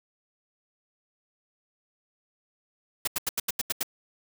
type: noise bursts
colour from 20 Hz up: white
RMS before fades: -27 dBFS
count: 8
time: 3.05-3.831 s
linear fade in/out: 5 ms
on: 25 ms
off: 83 ms
effects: none